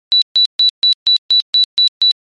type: tone bursts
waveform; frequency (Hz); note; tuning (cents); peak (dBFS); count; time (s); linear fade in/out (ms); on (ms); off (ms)
sine; 3951; B7; 0; -5; 9; 0.12-2.113; 0; 97; 140
effects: tanh soft clip ceiling -5 dBFS + MP3 48 kbps